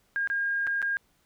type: tone with dropouts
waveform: sine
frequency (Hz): 1618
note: G#6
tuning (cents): -46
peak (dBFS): -25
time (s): 0.16-0.97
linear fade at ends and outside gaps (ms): 0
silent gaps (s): 0.274-0.3 / 0.668-0.673 / 0.818-0.826
effects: pink hiss -68 dBFS RMS until 1.25 s